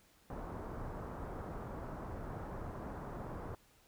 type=low-pass noise; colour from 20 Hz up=pink; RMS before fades=-44 dBFS; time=0.3-3.55 s; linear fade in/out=2 ms; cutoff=1300 Hz; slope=24 dB/octave; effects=pink hiss -67 dBFS RMS until 3.87 s